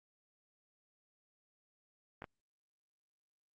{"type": "clicks", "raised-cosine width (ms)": 0.5, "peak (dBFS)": -29, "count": 2, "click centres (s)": [2.221, 2.242], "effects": ["Opus 32 kbps"]}